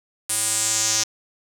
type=tone with band-pass filter sweep; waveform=square; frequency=110.6 Hz; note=A2; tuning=9 cents sharp; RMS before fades=-22 dBFS; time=0.29-1.04 s; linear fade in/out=10 ms; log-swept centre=9500 to 6000 Hz; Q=3.8; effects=7-bit

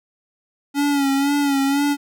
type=tone with vibrato; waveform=square; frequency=280.4 Hz; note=C#4; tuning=20 cents sharp; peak=-17 dBFS; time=0.74-1.97 s; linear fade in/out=50 ms; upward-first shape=sine; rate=2 Hz; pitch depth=48 cents each way; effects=none

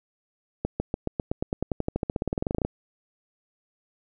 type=accelerating click train; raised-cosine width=2 ms; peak=-12 dBFS; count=27; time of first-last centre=0.65-2.65 s; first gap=150 ms; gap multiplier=0.94; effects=none

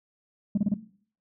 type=tone bursts; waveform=sine; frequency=203.7 Hz; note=G#3; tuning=33 cents flat; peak=-18 dBFS; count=4; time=0.55-0.741 s; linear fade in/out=5 ms; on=26 ms; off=29 ms; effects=noise-tail reverb RT60 0.5 s tail -17 dB re dry + tanh soft clip ceiling -18 dBFS

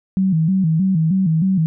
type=tone with vibrato; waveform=sine; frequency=174.61 Hz; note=F3; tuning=in tune; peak=-13 dBFS; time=0.17-1.66 s; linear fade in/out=0 ms; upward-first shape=square; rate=3.2 Hz; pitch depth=150 cents each way; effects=none

